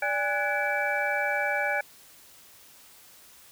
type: tone cluster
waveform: sine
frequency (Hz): 583 / 815 / 1480 / 1689 / 2308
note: D5 / G#5 / F#6 / G#6 / D7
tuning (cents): -13 / -33 / 0 / +29 / -31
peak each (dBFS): -31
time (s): 0.02-1.81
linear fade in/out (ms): 5
effects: white hiss -53 dBFS RMS until 3.51 s